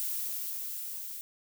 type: noise with level ramp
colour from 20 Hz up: violet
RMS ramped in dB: -33 to -41 dBFS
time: 0-1.21 s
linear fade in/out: 0 ms
effects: none